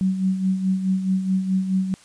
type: tone with tremolo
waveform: sine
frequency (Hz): 188.8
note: F#3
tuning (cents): +35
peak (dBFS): -16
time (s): 0.01-1.94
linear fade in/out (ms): 0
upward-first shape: sine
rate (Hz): 4.7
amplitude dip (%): 60
effects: white hiss -51 dBFS RMS until 2.04 s + resampled to 22050 Hz